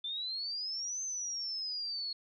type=exponential two-way sweep; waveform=sine; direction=up then down; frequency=3520 to 6272 to 4309 Hz; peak=-35 dBFS; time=0.04-2.13 s; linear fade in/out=5 ms; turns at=1.02 s; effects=none